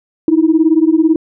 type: beating tone pair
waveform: sine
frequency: 311.1 / 329.1 Hz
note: D#4 / E4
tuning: 0 / -3 cents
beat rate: 18 Hz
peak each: -10 dBFS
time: 0.28-1.16 s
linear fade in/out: 2 ms
effects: tanh soft clip ceiling 0 dBFS